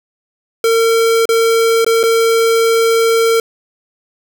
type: tone with dropouts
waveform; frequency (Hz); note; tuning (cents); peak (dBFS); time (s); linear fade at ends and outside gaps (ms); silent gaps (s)
square; 455.7; A#4; -39; -10; 0.64-3.4; 2; 1.255-1.29 / 1.846-1.864 / 2.031-2.036
effects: none